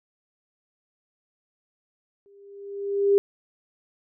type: tone with exponential growth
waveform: sine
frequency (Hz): 400.3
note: G4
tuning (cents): +36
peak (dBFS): -13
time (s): 2.26-3.18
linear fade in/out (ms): 0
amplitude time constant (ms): 200
effects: none